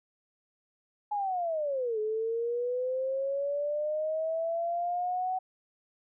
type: linear two-way sweep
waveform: sine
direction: down then up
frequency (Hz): 845 to 425.3 to 751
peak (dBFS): -28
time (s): 1.11-5.39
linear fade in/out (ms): 10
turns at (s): 1.99
effects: none